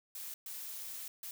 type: noise bursts at uneven times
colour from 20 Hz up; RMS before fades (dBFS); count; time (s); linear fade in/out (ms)
blue; -44; 3; 0.15-0.34 / 0.46-1.08 / 1.23-1.31; 2
effects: none